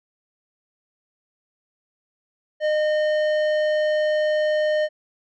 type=tone with tanh clipping; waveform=sine; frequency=611 Hz; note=D#5; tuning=32 cents flat; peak=-20 dBFS; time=2.6-4.89 s; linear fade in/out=50 ms; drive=12 dB; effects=none